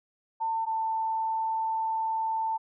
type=tone pair in turn; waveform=sine; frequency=898 / 890.3 Hz; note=A5 / A5; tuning=+35 / +20 cents; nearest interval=unison; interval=15 cents; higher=first; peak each=-26 / -26 dBFS; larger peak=neither; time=0.4-0.66 / 0.66-2.58 s; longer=second; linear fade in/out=20 ms; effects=none